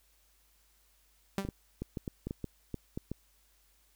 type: tone with exponential decay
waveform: sawtooth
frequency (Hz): 196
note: G3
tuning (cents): 0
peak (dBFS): -24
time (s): 1.38-1.51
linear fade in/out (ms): 0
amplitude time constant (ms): 28
type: clicks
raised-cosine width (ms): 3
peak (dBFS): -23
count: 11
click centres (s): 1.45 / 1.488 / 1.82 / 1.972 / 2.078 / 2.27 / 2.309 / 2.443 / 2.743 / 2.975 / 3.116
effects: added 50 Hz sine -69 dBFS peak until 3.95 s + white hiss -69 dBFS RMS until 3.95 s